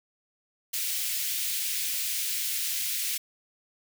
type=high-pass noise; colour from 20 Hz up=white; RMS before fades=-30 dBFS; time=0.73-3.18 s; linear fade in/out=10 ms; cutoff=2100 Hz; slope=24 dB/octave; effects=none